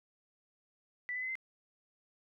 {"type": "tone with pitch steps", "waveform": "sine", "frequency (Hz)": [1975.5, 2007, 2038, 2070], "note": ["B6", "B6", "C7", "C7"], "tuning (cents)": [0, 27, -46, -19], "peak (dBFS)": -35, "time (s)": [1.09, 1.354], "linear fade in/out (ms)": 0, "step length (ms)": 66, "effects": []}